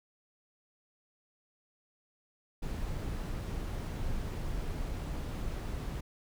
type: noise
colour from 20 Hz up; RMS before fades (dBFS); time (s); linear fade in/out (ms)
brown; -36; 2.62-6.01; 10
effects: none